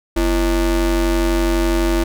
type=ring-modulated tone; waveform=square; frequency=145 Hz; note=D3; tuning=22 cents flat; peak=-12 dBFS; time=0.16-2.04 s; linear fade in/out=10 ms; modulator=191 Hz; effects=none